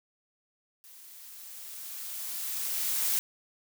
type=noise with level ramp; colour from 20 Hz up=blue; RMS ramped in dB=-52 to -27 dBFS; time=0.84-3.19 s; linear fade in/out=0 ms; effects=none